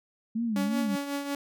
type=tone with vibrato; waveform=sine; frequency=215 Hz; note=A3; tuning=40 cents flat; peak=-26 dBFS; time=0.35-0.96 s; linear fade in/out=10 ms; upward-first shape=sine; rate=2.9 Hz; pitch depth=160 cents each way
type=tone with tremolo; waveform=sawtooth; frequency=282.6 Hz; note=C#4; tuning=34 cents sharp; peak=-24 dBFS; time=0.56-1.35 s; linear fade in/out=2 ms; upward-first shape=triangle; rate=5.5 Hz; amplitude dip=60%
effects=none

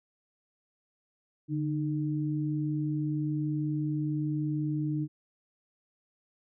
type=tone pair together; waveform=sine; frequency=146.83 / 305.8 Hz; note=D3 / D#4; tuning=0 / -30 cents; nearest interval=octave + minor second; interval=1270 cents; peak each=-30 / -31 dBFS; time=1.48-5.08 s; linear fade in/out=50 ms; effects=none

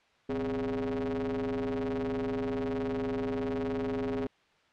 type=ring-modulated tone; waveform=45% pulse; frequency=76.8 Hz; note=D#2; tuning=22 cents flat; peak=-27 dBFS; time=0.29-4.27 s; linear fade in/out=5 ms; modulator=335 Hz; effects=white hiss -65 dBFS RMS until 4.72 s + low-pass 3000 Hz 12 dB/octave

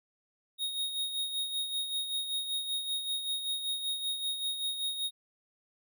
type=tone with tremolo; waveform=square; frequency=3737 Hz; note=A#7; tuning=4 cents sharp; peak=-30 dBFS; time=0.58-5.11 s; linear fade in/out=50 ms; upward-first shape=sine; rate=5.2 Hz; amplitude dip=55%; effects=none

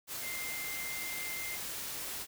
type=tone in noise; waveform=sine; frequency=2093 Hz; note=C7; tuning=in tune; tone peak=-40 dBFS; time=0.21-1.59 s; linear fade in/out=50 ms; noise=white; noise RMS=-40 dBFS; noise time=0.07-2.27 s; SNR=-3 dB; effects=none

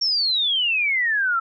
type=exponential sweep; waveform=sine; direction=down; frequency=5570 to 1318.5 Hz; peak=-18 dBFS; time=0.01-1.4 s; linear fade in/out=10 ms; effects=none

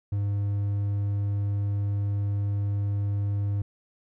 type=tone; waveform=triangle; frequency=101.2 Hz; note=G#2; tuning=44 cents flat; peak=-22 dBFS; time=0.12-3.62 s; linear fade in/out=5 ms; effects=none

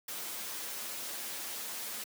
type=noise with comb filter; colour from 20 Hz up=white; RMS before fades=-40 dBFS; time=0.08-2.04 s; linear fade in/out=5 ms; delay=8.8 ms; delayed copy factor=+0.65; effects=high-pass 200 Hz 12 dB/octave

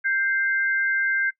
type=tone pair together; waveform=sine; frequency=1576.3 / 2088 Hz; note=G6 / C7; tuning=+9 / -4 cents; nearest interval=perfect fourth; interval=487 cents; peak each=-21 / -27 dBFS; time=0.04-1.31 s; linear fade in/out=20 ms; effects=noise-tail reverb RT60 0.1 s tail -19 dB re dry

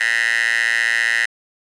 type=tone with high-pass filter; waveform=10% pulse; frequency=115 Hz; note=A#2; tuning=23 cents flat; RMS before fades=-18 dBFS; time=0-1.26 s; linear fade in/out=10 ms; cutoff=1900 Hz; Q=8.3; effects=resampled to 24000 Hz + 7-bit

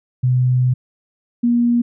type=tone pair in turn; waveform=sine; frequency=126.3 / 238.4 Hz; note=B2 / A#3; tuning=+39 / +39 cents; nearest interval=major seventh; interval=1100 cents; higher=second; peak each=-12 dBFS; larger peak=neither; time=0.23-0.74 / 1.43-1.82 s; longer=first; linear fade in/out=10 ms; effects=none

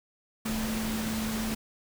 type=tone in noise; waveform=sine; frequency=220 Hz; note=A3; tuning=in tune; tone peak=-30 dBFS; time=0.45-1.55 s; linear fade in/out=10 ms; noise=pink; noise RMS=-35 dBFS; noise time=0.45-1.55 s; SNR=+2 dB; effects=none

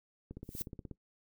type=click train; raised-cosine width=3 ms; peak=-31 dBFS; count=11; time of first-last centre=0.31-0.912 s; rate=16.6 Hz
type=noise with exponential growth; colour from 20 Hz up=violet; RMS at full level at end=-35 dBFS; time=0.43-0.62 s; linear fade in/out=0 ms; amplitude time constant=41 ms
effects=noise-tail reverb RT60 0.1 s tail -19 dB re dry

